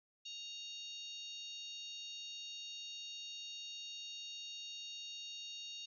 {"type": "harmonic tone with a mistuned harmonic", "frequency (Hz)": 935, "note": "A#5", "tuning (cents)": 5, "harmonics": [3, 4, 5, 6, 7], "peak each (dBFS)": [-50, -48, -54, -57, -58], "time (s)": [0.25, 5.86], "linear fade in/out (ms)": 10, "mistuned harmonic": 5, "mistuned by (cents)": -79, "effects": []}